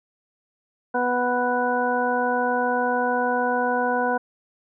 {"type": "harmonic tone", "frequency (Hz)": 246.9, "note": "B3", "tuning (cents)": 0, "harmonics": [1, 2, 3, 4, 6], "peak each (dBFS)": [-28, -25, -25, -27, -27], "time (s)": [0.94, 4.18], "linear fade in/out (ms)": 10, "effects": []}